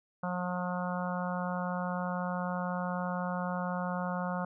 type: harmonic tone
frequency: 179.6 Hz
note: F3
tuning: 49 cents sharp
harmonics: 1 / 3 / 4 / 5 / 6 / 7 / 8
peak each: -34 / -39 / -40 / -41 / -42 / -42 / -43 dBFS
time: 0.23-4.45 s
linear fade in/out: 5 ms
effects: none